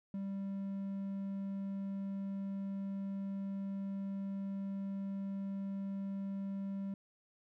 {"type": "tone", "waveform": "triangle", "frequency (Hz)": 196.1, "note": "G3", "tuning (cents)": 1, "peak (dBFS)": -35, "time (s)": [0.14, 6.94], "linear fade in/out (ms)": 2, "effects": []}